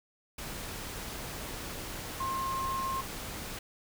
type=tone in noise; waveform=sine; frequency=1064 Hz; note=C6; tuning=29 cents sharp; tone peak=-31 dBFS; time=2.2-3.01 s; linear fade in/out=5 ms; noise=pink; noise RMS=-40 dBFS; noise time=0.38-3.59 s; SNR=+6 dB; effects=none